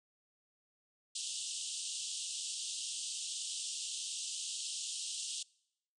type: band-pass noise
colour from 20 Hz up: white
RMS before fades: -41 dBFS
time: 1.15-5.43 s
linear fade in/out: 5 ms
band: 2800 to 9100 Hz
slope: 96 dB/octave
effects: noise-tail reverb RT60 0.8 s tail -25 dB re dry